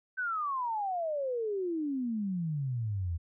sine exponential sweep, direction down, 1548 to 80.3 Hz, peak -30 dBFS, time 0.17-3.18 s, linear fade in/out 20 ms, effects none

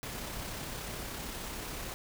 pink noise with amplitude modulation, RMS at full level -39 dBFS, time 0.03-1.94 s, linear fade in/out 0 ms, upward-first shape sine, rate 33.4 Hz, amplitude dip 25%, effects none

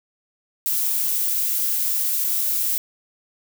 violet noise with dropouts, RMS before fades -22 dBFS, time 0.66-2.78 s, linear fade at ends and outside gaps 0 ms, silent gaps 2.241-2.245 s, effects none

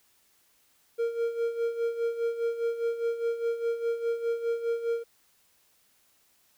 triangle tone with tremolo, 464.8 Hz, A#4, 5 cents flat, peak -22 dBFS, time 0.98-5.04 s, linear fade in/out 20 ms, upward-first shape sine, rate 4.9 Hz, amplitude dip 70%, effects white hiss -66 dBFS RMS until 6.57 s

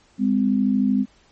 sine tone pair together, 203.8 / 256.8 Hz, G#3 / C4, -32 / -32 cents, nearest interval major third, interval 400 cents, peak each -19 dBFS, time 0.18-1.06 s, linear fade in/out 50 ms, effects pink hiss -57 dBFS RMS until 1.31 s + MP3 32 kbps

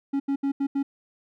triangle tone bursts at uneven times, 277.2 Hz, C#4, in tune, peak -20 dBFS, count 5, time 0.13-0.2 / 0.28-0.36 / 0.43-0.52 / 0.6-0.67 / 0.75-0.83 s, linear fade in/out 10 ms, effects none

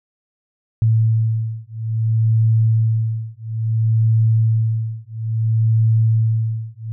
sine beating tone pair, 111.5 / 112.09 Hz, A2 / A2, +23 / +33 cents, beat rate 0.59 Hz, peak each -17 dBFS, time 0.82-6.92 s, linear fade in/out 0 ms, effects none

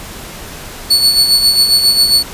40% pulse tone with tremolo, 4435 Hz, C#8, in tune, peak -4 dBFS, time 0.9-2.23 s, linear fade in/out 10 ms, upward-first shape sine, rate 7.4 Hz, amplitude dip 55%, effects pink hiss -29 dBFS RMS until 2.33 s + resampled to 32000 Hz

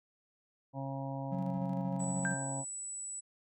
harmonic tone, 136.1 Hz, C#3, 31 cents flat, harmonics 1 / 2 / 4 / 5 / 6 / 7, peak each -39 / -42 / -45 / -46 / -47 / -47 dBFS, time 0.73-2.65 s, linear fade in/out 50 ms
triangle tone with tremolo, 183.8 Hz, F#3, 11 cents flat, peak -31 dBFS, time 1.31-2.35 s, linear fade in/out 20 ms, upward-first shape square, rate 13 Hz, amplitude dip 35%
sine tone, 7902 Hz, B8, in tune, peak -39 dBFS, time 1.99-3.21 s, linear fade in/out 20 ms
sine tone with exponential decay, 1577 Hz, G6, 10 cents sharp, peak -30 dBFS, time 2.25-2.6 s, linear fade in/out 0 ms, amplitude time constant 75 ms
effects none

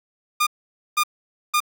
sawtooth tone bursts, 1212 Hz, D#6, 46 cents flat, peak -13 dBFS, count 3, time 0.4-1.604 s, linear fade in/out 10 ms, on 68 ms, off 500 ms, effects none

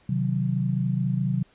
sine chord, C diminished, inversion none, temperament equal, 130.81 / 155.56 / 185 Hz, C3 / Eb3 / Gb3, 0 / 0 / 0 cents, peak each -25 / -29 / -26 dBFS, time 0.09-1.43 s, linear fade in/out 5 ms, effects pink hiss -60 dBFS RMS until 1.54 s + resampled to 8000 Hz

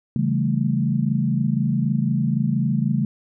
sine chord, A dominant seventh, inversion first, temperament equal, 138.59 / 164.81 / 196 / 220 Hz, C#3 / E3 / G3 / A3, 0 / 0 / 0 / 0 cents, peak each -22 / -25 / -25 / -23 dBFS, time 0.16-3.05 s, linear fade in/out 2 ms, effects none

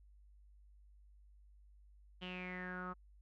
sawtooth tone with low-pass filter sweep, 182 Hz, F#3, 28 cents flat, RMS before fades -45 dBFS, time 2.21-2.94 s, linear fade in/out 20 ms, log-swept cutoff 3100 to 1200 Hz, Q 9.5, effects added 50 Hz sine -60 dBFS peak until 3.21 s

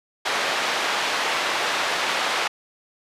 pink band-pass noise, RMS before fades -24 dBFS, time 0.25-2.48 s, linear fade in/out 10 ms, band 680 to 4100 Hz, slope 12 dB/octave, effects resampled to 32000 Hz

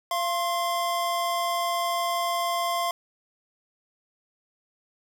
square tone pair together, 687.5 / 1061 Hz, F5 / C6, -27 / +24 cents, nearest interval minor sixth, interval 751 cents, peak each -28 dBFS, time 0.11-2.91 s, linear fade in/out 2 ms, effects none

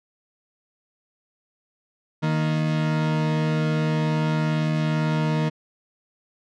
40% pulse tone pair together, 155.56 / 233.1 Hz, D#3 / A#3, 0 / 0 cents, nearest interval perfect fifth, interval 700 cents, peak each -20 / -28 dBFS, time 2.22-5.5 s, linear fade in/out 20 ms, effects low-pass 4000 Hz 12 dB/octave

